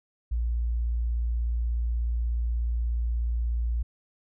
sine tone, 58.3 Hz, A#1, 1 cent sharp, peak -24 dBFS, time 0.31-3.83 s, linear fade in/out 10 ms, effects none

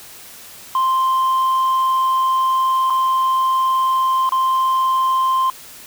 sine tone with dropouts, 1046.5 Hz, C6, in tune, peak -11 dBFS, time 0.75-5.5 s, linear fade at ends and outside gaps 2 ms, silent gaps 2.9-2.904 / 4.292-4.321 s, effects tanh soft clip ceiling -13 dBFS + white hiss -39 dBFS RMS until 5.86 s

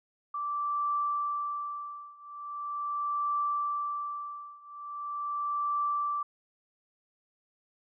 sine tone with tremolo, 1168 Hz, D6, 10 cents flat, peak -26 dBFS, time 0.34-6.23 s, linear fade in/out 5 ms, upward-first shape triangle, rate 0.41 Hz, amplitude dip 95%, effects none

